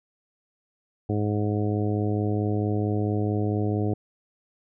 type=harmonic tone; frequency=104.5 Hz; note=G#2; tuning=11 cents sharp; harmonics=1 / 2 / 3 / 4 / 5 / 6 / 7; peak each=-25 / -30 / -29 / -31 / -37 / -40 / -37 dBFS; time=1.09-3.94 s; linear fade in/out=5 ms; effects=none